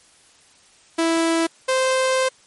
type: tone pair in turn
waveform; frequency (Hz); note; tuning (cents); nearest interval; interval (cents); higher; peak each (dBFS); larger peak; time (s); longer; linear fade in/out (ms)
sawtooth; 329.6 / 521.1; E4 / C5; 0 / -7; minor sixth; 793; second; -13; neither; 0.98-1.47 / 1.68-2.29; second; 10
effects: white hiss -53 dBFS RMS until 2.46 s + MP3 48 kbps